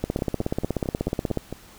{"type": "two click trains", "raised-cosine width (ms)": 2, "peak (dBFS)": [-17, -10], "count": [7, 23], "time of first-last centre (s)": [[0.19, 1.526], [0.04, 1.373]], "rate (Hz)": [4.49, 16.5], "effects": ["pink hiss -49 dBFS RMS until 1.78 s"]}